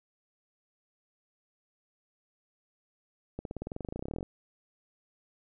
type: accelerating click train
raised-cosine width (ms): 2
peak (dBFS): -23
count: 23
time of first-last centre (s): 3.39-4.229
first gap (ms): 62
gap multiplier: 0.95
effects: none